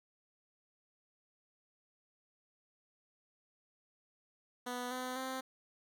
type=tone with pitch steps; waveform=10% pulse; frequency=246.9 / 254 / 261.3 Hz; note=B3 / B3 / C4; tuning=0 / +49 / -2 cents; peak=-30 dBFS; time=4.66-5.41 s; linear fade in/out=10 ms; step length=250 ms; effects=none